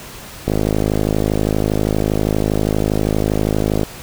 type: click train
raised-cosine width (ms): 2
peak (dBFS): -3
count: 177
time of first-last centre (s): 0.48-3.832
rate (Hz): 52.5
effects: pink hiss -34 dBFS RMS until 4.02 s